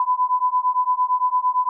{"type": "beating tone pair", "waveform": "sine", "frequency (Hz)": [998, 1006.8], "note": ["B5", "B5"], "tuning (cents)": [18, 33], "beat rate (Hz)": 8.8, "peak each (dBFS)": -20, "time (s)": [0, 1.69], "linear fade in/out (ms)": 2, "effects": []}